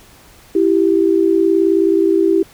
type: tone pair together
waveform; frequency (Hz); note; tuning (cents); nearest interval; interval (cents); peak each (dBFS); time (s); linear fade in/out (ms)
sine; 331 / 390; E4 / G4; +7 / -9; minor third; 284; -13; 0.55-2.43; 5
effects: pink hiss -45 dBFS RMS until 2.53 s